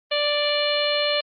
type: harmonic tone with a mistuned harmonic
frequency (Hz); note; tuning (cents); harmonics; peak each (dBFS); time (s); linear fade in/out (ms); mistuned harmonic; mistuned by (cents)
587.3; D5; 0; 1 / 2 / 3 / 4 / 5 / 6 / 7; -23 / -32 / -32 / -29 / -27 / -31 / -27; 0.11-1.21; 10; 7; +34
effects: Opus 32 kbps